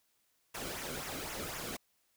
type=noise with flanger; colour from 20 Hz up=pink; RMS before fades=-41 dBFS; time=0.54-1.77 s; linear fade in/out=10 ms; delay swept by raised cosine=0.22 to 1.15 ms; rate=3.9 Hz; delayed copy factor=-0.6; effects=white hiss -75 dBFS RMS until 2.16 s